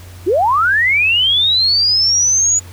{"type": "linear sweep", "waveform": "sine", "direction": "up", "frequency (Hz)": [308.9, 6920], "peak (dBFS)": -10, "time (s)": [0.26, 2.6], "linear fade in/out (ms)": 20, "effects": ["added 90 Hz sine -33 dBFS peak until 2.72 s", "pink hiss -41 dBFS RMS until 2.72 s"]}